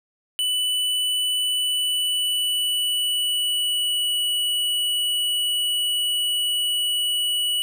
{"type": "tone with pitch glide", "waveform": "square", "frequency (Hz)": [2981, 2942], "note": ["F#7", "F#7"], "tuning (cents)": [12, -11], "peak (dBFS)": -21, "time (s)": [0.39, 7.62], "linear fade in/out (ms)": 0, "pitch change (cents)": -23, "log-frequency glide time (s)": [1.39, 4.14], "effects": []}